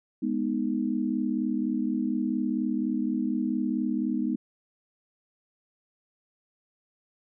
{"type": "chord", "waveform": "sine", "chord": "G# minor", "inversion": "none", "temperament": "equal", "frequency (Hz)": [207.7, 246.9, 311.1], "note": ["G#3", "B3", "D#4"], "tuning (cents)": [0, 0, 0], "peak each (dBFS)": [-30, -28, -30], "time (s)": [0.22, 4.36], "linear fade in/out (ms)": 10, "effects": []}